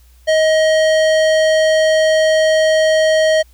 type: tone with hard clipping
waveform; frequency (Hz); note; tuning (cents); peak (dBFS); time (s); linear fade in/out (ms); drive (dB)
sine; 630; D#5; +21; -12; 0.27-3.43; 20; 16
effects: added 60 Hz sine -44 dBFS peak until 3.53 s + white hiss -55 dBFS RMS until 3.53 s